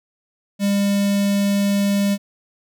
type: tone with notch filter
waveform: square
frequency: 200.6 Hz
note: G3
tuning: 40 cents sharp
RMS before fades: -18 dBFS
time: 0.59-2.18 s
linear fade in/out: 50 ms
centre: 1200 Hz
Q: 0.93
effects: none